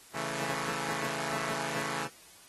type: chord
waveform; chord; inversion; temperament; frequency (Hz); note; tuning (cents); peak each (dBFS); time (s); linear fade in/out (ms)
5% pulse; A major; first; equal with one note detuned; 137.79 / 164.81 / 220; C#3 / E3 / A3; -10 / 0 / 0; -26; 0.13-2.09; 50
effects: white hiss -55 dBFS RMS until 2.48 s + AAC 32 kbps